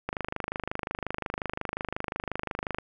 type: click train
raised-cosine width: 0.5 ms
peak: -15 dBFS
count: 70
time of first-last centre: 0.09-2.785 s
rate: 25.6 Hz
effects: none